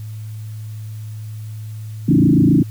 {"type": "tone with frequency modulation", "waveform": "sine", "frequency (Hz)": 222.6, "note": "A3", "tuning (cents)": 20, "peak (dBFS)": -9, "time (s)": [2.08, 2.63], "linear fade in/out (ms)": 10, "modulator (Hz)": 27.5, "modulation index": 3.4, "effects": ["added 108 Hz sine -27 dBFS peak until 2.7 s", "white hiss -49 dBFS RMS until 2.7 s"]}